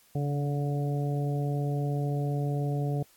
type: harmonic tone with a mistuned harmonic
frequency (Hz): 144.4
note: D3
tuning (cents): -29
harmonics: 1 / 2 / 3 / 4 / 5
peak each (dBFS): -27 / -37 / -37 / -41 / -40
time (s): 0.15-3.03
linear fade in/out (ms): 5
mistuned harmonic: 1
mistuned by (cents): -26
effects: white hiss -61 dBFS RMS until 3.16 s + AAC 64 kbps